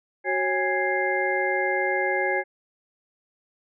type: tone cluster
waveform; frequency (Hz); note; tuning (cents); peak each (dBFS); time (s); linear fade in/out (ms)
sine; 374 / 547 / 820 / 1663 / 2099; F#4 / C#5 / G#5 / G#6 / C7; +19 / -23 / -22 / +2 / +5; -28; 0.24-2.44; 50
effects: none